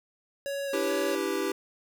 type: tone with vibrato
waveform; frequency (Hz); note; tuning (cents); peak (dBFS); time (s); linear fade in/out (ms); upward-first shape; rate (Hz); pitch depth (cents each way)
square; 554.4; C#5; 0; -31; 0.46-1.15; 0; square; 2.3; 13
type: chord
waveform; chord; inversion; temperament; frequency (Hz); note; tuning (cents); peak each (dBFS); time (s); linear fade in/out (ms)
square; E minor seventh; third; equal with one note detuned; 288 / 329.6 / 392 / 493.9; D4 / E4 / G4 / B4; -34 / 0 / 0 / 0; -36 / -34 / -31 / -36; 0.73-1.52; 5
effects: none